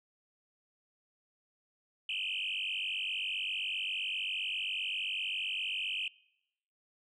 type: tone with frequency modulation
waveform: sine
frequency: 2794 Hz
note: F7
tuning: in tune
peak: -32 dBFS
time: 2.09-6.08 s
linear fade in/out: 2 ms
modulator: 47.6 Hz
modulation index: 7
effects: noise-tail reverb RT60 0.8 s tail -23 dB re dry + tanh soft clip ceiling -28 dBFS